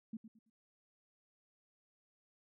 sine tone with echo, 222 Hz, A3, 16 cents sharp, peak -40 dBFS, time 0.13-0.17 s, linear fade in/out 5 ms, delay 110 ms, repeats 3, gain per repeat -11 dB, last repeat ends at 0.5 s, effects none

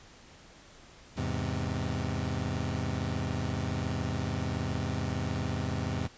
25% pulse chord, E augmented, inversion none, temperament equal, 82.41 / 103.83 / 130.81 Hz, E2 / G#2 / B#2, 0 / 0 / 0 cents, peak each -31 dBFS, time 1.16-6.08 s, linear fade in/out 20 ms, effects pink hiss -54 dBFS RMS until 6.17 s + resampled to 16000 Hz

